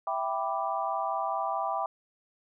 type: chord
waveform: sine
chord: E minor seventh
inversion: none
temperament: equal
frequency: 659.3 / 784 / 987.8 / 1174.7 Hz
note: E5 / G5 / B5 / D6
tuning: 0 / 0 / 0 / 0 cents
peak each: -34 / -32 / -34 / -34 dBFS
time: 0.07-1.86 s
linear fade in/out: 2 ms
effects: none